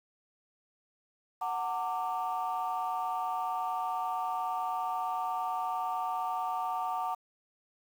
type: chord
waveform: sine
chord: Gb augmented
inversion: none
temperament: equal with one note detuned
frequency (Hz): 740 / 908.9 / 1174.7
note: Gb5 / Bb5 / D6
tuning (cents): 0 / -44 / 0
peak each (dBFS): -33 / -34 / -35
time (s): 1.41-7.15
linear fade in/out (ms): 10
effects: tanh soft clip ceiling -24 dBFS + 9-bit